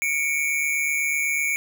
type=tone pair together; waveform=square; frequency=2228 / 2376 Hz; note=C#7 / D7; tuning=+8 / +20 cents; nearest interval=minor second; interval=112 cents; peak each=-24 / -26 dBFS; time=0.02-1.56 s; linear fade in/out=0 ms; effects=none